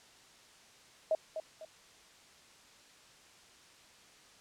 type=tone with echo; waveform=sine; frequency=635 Hz; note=D#5; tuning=35 cents sharp; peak=-26 dBFS; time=1.11-1.15 s; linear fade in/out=2 ms; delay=250 ms; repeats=2; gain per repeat=-9 dB; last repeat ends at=1.65 s; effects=white hiss -59 dBFS RMS until 4.4 s + low-pass 7000 Hz 12 dB/octave